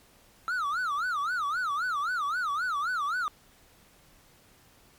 triangle tone with vibrato, 1304 Hz, E6, 19 cents flat, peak -25 dBFS, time 0.48-3.28 s, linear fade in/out 0 ms, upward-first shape sine, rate 3.8 Hz, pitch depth 250 cents each way, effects pink hiss -59 dBFS RMS until 4.98 s + MP3 96 kbps

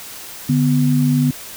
sine tone pair together, 146.83 / 248.2 Hz, D3 / B3, 0 / +9 cents, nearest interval major sixth, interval 909 cents, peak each -15 dBFS, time 0.49-1.31 s, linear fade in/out 5 ms, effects white hiss -34 dBFS RMS until 1.56 s

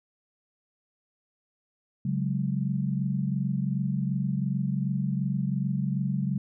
sine chord, C# suspended fourth, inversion none, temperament equal, 138.59 / 185 / 207.7 Hz, C#3 / F#3 / G#3, 0 / 0 / 0 cents, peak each -28 / -29 / -32 dBFS, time 2.05-6.38 s, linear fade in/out 5 ms, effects none

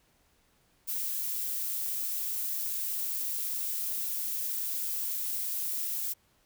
violet noise, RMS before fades -33 dBFS, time 0.87-6.14 s, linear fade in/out 20 ms, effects pink hiss -68 dBFS RMS until 6.45 s

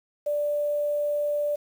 sine tone with quantisation, 587.3 Hz, D5, in tune, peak -23 dBFS, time 0.26-1.56 s, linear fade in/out 10 ms, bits 8, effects none

